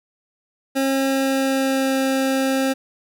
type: tone with pitch glide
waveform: 25% pulse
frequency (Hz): 270 to 266.7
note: C#4 to C4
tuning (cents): -45 to +33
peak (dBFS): -14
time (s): 0.75-2.74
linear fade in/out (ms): 20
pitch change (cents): -22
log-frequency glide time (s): 0.93-1.97
effects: none